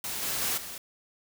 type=noise with level steps; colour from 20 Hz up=white; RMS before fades=-34 / -31 / -29 / -40 dBFS; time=0.04-0.78 s; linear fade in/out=2 ms; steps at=0.22 / 0.41 / 0.57 s; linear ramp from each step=10 ms; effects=none